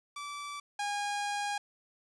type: tone pair in turn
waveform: sawtooth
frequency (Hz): 1159 / 817.4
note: D6 / G#5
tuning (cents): -23 / -28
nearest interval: tritone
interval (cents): 605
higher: first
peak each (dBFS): -35 / -28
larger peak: second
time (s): 0.16-0.6 / 0.79-1.58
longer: second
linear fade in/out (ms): 5
effects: resampled to 22050 Hz + 10-bit